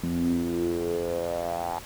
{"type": "tone with band-pass filter sweep", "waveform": "sawtooth", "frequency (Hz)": 85.4, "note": "F2", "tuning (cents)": -38, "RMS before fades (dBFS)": -28, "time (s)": [0.03, 1.79], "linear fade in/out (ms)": 5, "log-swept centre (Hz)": [210, 850], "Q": 7, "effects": ["pink hiss -43 dBFS RMS until 1.85 s"]}